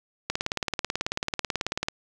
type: click train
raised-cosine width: 0.2 ms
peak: -9 dBFS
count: 30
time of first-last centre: 0.3-1.885 s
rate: 18.3 Hz
effects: none